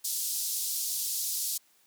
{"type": "band-pass noise", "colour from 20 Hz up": "white", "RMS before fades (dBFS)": -32, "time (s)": [0.04, 1.58], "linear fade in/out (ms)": 10, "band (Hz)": [4300, 15000], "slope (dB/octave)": 24, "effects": ["white hiss -65 dBFS RMS until 1.86 s", "high-pass 150 Hz 12 dB/octave"]}